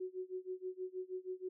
sine tone with tremolo, 370.1 Hz, F#4, in tune, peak -37 dBFS, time 0-1.49 s, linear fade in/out 10 ms, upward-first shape sine, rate 6.3 Hz, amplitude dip 95%, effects none

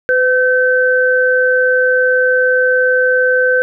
sine tone pair together, 506 / 1538.3 Hz, B4 / G6, +42 / -33 cents, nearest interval octave + perfect fifth, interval 1925 cents, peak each -12 dBFS, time 0.09-3.62 s, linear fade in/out 0 ms, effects none

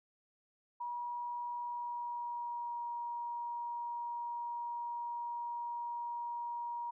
sine tone with pitch glide, 961 to 950 Hz, B5 to A#5, -48 to +33 cents, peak -37 dBFS, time 0.8-6.91 s, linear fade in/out 10 ms, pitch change -19 cents, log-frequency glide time 1.61-2.85 s, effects none

